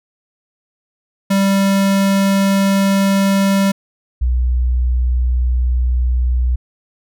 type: tone pair in turn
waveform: square / sine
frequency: 196 / 61.74 Hz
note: G3 / B1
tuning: 0 / 0 cents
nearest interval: octave + minor sixth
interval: 2000 cents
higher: first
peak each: -12 dBFS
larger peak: neither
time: 1.3-3.72 / 4.21-6.56 s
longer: first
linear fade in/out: 10 ms
effects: none